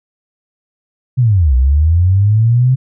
sine linear two-way sweep, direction down then up, 132 to 61 to 132 Hz, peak -7 dBFS, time 1.17-2.76 s, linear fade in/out 20 ms, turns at 1.55 s, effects none

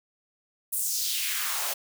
white noise with high-pass filter sweep, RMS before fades -29 dBFS, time 0.72-1.74 s, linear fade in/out 10 ms, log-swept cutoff 11000 to 570 Hz, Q 2, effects none

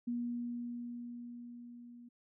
sine tone with level ramp, 239.8 Hz, A#3, 49 cents sharp, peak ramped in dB -33 to -51 dBFS, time 0.07-2.09 s, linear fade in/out 10 ms, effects none

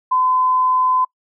sine tone, 1019 Hz, C6, 46 cents flat, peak -13 dBFS, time 0.11-1.05 s, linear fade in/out 10 ms, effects noise-tail reverb RT60 0.1 s tail -25 dB re dry

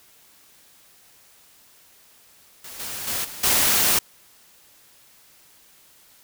white noise with level steps, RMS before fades -39 / -32 / -26 / -37 / -19 dBFS, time 2.64-3.99 s, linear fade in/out 5 ms, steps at 2.79 / 3.07 / 3.24 / 3.43 s, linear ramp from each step 10 ms, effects white hiss -54 dBFS RMS until 6.23 s

